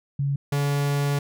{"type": "tone pair in turn", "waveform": ["sine", "45% pulse"], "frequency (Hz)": [140, 142.69], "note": ["C#3", "D3"], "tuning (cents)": [18, -50], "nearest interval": "unison", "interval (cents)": 32, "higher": "second", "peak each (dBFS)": [-21, -21], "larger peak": "neither", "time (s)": [[0.19, 0.36], [0.52, 1.19]], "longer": "second", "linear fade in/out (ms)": 5, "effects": []}